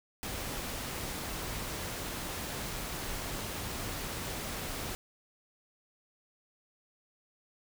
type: noise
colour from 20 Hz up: pink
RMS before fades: -38 dBFS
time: 0.23-4.95 s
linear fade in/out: 0 ms
effects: none